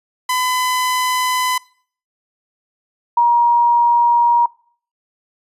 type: tone pair in turn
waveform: sawtooth / sine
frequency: 1008 / 948.7 Hz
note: B5 / A#5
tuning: +35 / +30 cents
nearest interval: minor second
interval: 105 cents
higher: first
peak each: -12 / -9 dBFS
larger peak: second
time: 0.29-1.58 / 3.17-4.46 s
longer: neither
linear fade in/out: 5 ms
effects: noise-tail reverb RT60 0.5 s tail -23 dB re dry + resampled to 32000 Hz